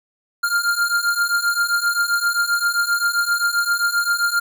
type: beating tone pair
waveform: square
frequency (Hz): 1396.9 / 1404.5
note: F6 / F6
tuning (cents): 0 / +9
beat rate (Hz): 7.6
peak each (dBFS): -22 / -20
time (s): 0.43-4.4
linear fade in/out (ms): 10
effects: none